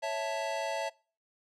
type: chord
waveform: square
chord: A major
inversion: first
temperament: equal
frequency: 554.4 / 659.3 / 880 Hz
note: C#5 / E5 / A5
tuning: 0 / 0 / 0 cents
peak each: -38 / -35 / -37 dBFS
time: 0.02-0.9 s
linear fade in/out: 20 ms
effects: noise-tail reverb RT60 0.4 s tail -24 dB re dry + low-pass 7000 Hz 12 dB/octave